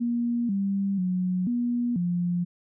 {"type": "tone with pitch steps", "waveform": "sine", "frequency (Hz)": [237.5, 197.2, 182.6, 240.9, 175.5], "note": ["A#3", "G3", "F#3", "B3", "F3"], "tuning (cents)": [33, 11, -23, -43, 9], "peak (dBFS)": -23, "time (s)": [0, 2.45], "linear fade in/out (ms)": 20, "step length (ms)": 490, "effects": []}